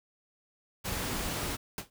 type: noise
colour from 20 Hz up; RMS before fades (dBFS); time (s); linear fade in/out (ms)
pink; -34; 0.84-1.57; 20
type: noise with exponential decay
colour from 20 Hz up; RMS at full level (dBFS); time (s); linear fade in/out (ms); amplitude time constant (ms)
pink; -32; 1.78-1.9; 2; 25
effects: none